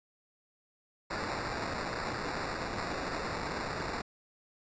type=noise with sample-and-hold; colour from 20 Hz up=violet; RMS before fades=-36 dBFS; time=1.1-4.02 s; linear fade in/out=10 ms; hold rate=3150 Hz; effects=resampled to 16000 Hz